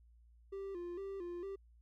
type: tone with vibrato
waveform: triangle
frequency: 370 Hz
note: F#4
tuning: in tune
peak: -39 dBFS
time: 0.52-1.56 s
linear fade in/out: 10 ms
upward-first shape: square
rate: 2.2 Hz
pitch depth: 99 cents each way
effects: added 58 Hz sine -61 dBFS peak until 1.81 s